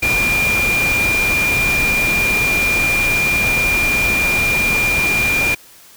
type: tone in noise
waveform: sine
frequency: 2400 Hz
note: D7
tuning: 37 cents sharp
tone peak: -14 dBFS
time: 0.02-5.55 s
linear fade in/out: 10 ms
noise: pink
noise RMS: -22 dBFS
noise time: 0.02-5.55 s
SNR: +5 dB
effects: white hiss -44 dBFS RMS until 5.96 s